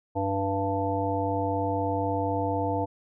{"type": "harmonic tone with a mistuned harmonic", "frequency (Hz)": 98, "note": "G2", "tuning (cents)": 0, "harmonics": [1, 3, 5, 7, 9], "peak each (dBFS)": [-31, -31, -31, -31, -31], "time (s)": [0.15, 2.86], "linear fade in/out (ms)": 20, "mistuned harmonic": 1, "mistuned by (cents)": -17, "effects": []}